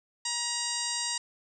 harmonic tone, 950 Hz, A#5, 33 cents sharp, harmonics 1 / 2 / 3 / 4 / 5 / 6 / 7 / 8 / 9, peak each -40 / -40 / -40 / -39 / -35 / -38 / -41 / -36 / -40 dBFS, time 0.25-1.18 s, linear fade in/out 5 ms, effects none

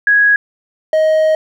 sine / triangle tone pair in turn, 1661.2 / 627.8 Hz, G#6 / D#5, 0 / +15 cents, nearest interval octave + perfect fourth, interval 1685 cents, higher first, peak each -7 dBFS, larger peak neither, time 0.07-0.36 / 0.93-1.35 s, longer second, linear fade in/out 2 ms, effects none

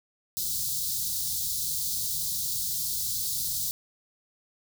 white band-stop noise, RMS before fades -30 dBFS, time 0.37-3.71 s, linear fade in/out 0 ms, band 180 to 3800 Hz, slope 48 dB/octave, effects none

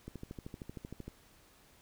click train, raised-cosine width 3 ms, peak -30 dBFS, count 14, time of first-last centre 0.08-1.08 s, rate 13 Hz, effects pink hiss -63 dBFS RMS until 1.81 s

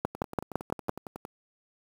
two click trains, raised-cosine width 1 ms, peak -12 / -24 dBFS, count 6 / 13, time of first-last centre 0.05-0.893 / 0.15-1.251 s, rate 5.93 / 10.9 Hz, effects high-pass 80 Hz 12 dB/octave + 7-bit

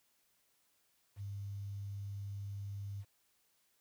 sine tone with quantisation, 100 Hz, G2, 35 cents sharp, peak -40 dBFS, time 1.16-3.05 s, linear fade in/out 50 ms, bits 11, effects white hiss -75 dBFS RMS until 3.8 s

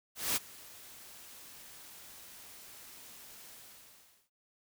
white noise with ADSR envelope, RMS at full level -30 dBFS, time 0.15-4.3 s, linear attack 210 ms, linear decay 25 ms, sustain -22 dB, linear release 800 ms, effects none

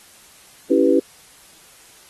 sine chord, C# half-diminished seventh, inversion none, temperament equal, 277.2 / 329.6 / 392 / 493.9 Hz, C#4 / E4 / G4 / B4, 0 / 0 / 0 / 0 cents, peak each -18 dBFS, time 0.7-1 s, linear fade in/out 10 ms, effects white hiss -48 dBFS RMS until 2.09 s + AAC 32 kbps

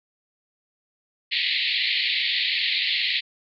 white band-pass noise, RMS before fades -24 dBFS, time 1.31-3.21 s, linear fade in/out 20 ms, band 1900 to 4400 Hz, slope 96 dB/octave, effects none

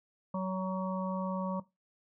harmonic tone, 187.6 Hz, F#3, 24 cents sharp, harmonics 1 / 3 / 5 / 6, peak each -33 / -38 / -40 / -41 dBFS, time 0.34-1.6 s, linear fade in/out 5 ms, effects noise-tail reverb RT60 0.2 s tail -17 dB re dry

